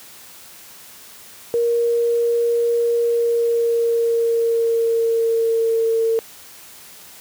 sine tone with pitch glide, 470 to 452.7 Hz, A#4 to A4, +14 to +49 cents, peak -15 dBFS, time 1.54-6.19 s, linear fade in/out 0 ms, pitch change -65 cents, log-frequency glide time 3.01-5.95 s, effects white hiss -42 dBFS RMS until 7.2 s + high-pass 60 Hz 12 dB/octave

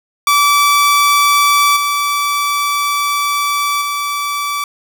sawtooth tone with level steps, 1156 Hz, D6, 28 cents flat, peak -5 / -10 / -13 dBFS, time 0.27-4.64 s, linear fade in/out 2 ms, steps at 1.76 / 3.81 s, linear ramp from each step 10 ms, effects none

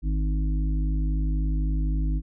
harmonic tone, 51.91 Hz, G#1, in tune, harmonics 1 / 3 / 5 / 6, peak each -22 / -32 / -36 / -38 dBFS, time 0.02-2.22 s, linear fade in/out 50 ms, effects none

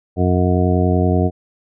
harmonic tone, 90.5 Hz, F#2, 38 cents flat, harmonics 1 / 2 / 3 / 4 / 5 / 7 / 8, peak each -16 / -19 / -21 / -22 / -23 / -24 / -25 dBFS, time 0.16-1.31 s, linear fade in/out 50 ms, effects none

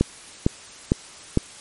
click train, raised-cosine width 3 ms, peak -3 dBFS, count 4, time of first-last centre 0.01-1.374 s, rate 2.2 Hz, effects white hiss -43 dBFS RMS until 1.6 s + MP3 48 kbps

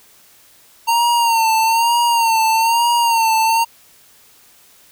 square tone with vibrato, 918 Hz, A#5, 27 cents flat, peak -13 dBFS, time 0.87-3.65 s, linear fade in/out 20 ms, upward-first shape sine, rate 1.1 Hz, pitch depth 58 cents each way, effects white hiss -49 dBFS RMS until 4.91 s

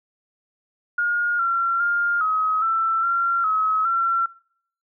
sine tone with pitch steps, 1426 / 1367 / 1405 / 1271 / 1334 / 1374 / 1281 / 1358 Hz, F6 / F6 / F6 / D#6 / E6 / F6 / E6 / F6, +36 / -37 / +10 / +36 / +20 / -29 / -50 / -49 cents, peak -18 dBFS, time 0.98-4.26 s, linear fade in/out 5 ms, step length 410 ms, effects noise-tail reverb RT60 0.6 s tail -23 dB re dry

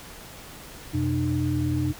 sine tone cluster, 88.8 / 127.8 / 302.5 Hz, F2 / C3 / D#4, +29 / -40 / -49 cents, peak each -28 / -26 / -26 dBFS, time 0.93-1.93 s, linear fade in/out 20 ms, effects pink hiss -43 dBFS RMS until 1.99 s

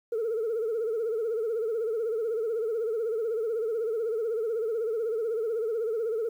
sine tone with vibrato, 450 Hz, A4, 39 cents sharp, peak -25 dBFS, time 0.12-6.29 s, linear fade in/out 5 ms, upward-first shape sine, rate 16 Hz, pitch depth 96 cents each way, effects tanh soft clip ceiling -23 dBFS + 10-bit

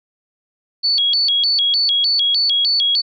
sine tone with vibrato, 3850 Hz, B7, 45 cents flat, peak -13 dBFS, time 0.83-3.02 s, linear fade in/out 20 ms, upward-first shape square, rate 3.3 Hz, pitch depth 260 cents each way, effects none

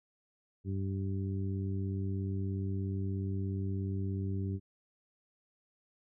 harmonic tone, 96.9 Hz, G2, 20 cents flat, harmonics 1 / 2 / 3 / 4, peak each -33 / -39 / -43 / -45 dBFS, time 0.64-4.6 s, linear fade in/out 50 ms, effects none

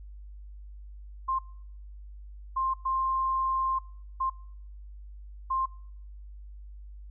sine tone bursts at uneven times, 1055 Hz, C6, 14 cents sharp, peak -25 dBFS, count 5, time 1.28-1.39 / 2.56-2.74 / 2.85-3.79 / 4.2-4.3 / 5.5-5.66 s, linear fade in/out 10 ms, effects noise-tail reverb RT60 0.7 s tail -23 dB re dry + added 50 Hz sine -42 dBFS peak until 7.1 s

